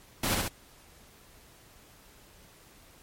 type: noise with echo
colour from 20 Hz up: pink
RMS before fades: -29 dBFS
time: 0.23-0.35 s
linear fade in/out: 5 ms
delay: 66 ms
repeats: 2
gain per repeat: -2 dB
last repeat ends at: 0.482 s
effects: pink hiss -56 dBFS RMS until 3.02 s + MP3 64 kbps